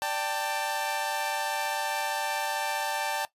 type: chord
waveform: sawtooth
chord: D suspended fourth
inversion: none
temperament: equal with one note detuned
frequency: 587.3 / 784 / 888.7 Hz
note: D5 / G5 / A5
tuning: 0 / 0 / +17 cents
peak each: -32 / -29 / -27 dBFS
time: 0.02-3.25 s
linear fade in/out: 0 ms
effects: noise-tail reverb RT60 0.1 s tail -17 dB re dry + resampled to 32000 Hz